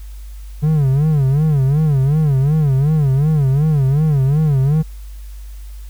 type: tone with vibrato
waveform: triangle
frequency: 144.2 Hz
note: D3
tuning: 31 cents flat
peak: -9 dBFS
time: 0.62-4.83 s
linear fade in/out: 20 ms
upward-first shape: sine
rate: 2.7 Hz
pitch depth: 160 cents each way
effects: added 50 Hz sine -29 dBFS peak until 5.89 s + white hiss -49 dBFS RMS until 5.89 s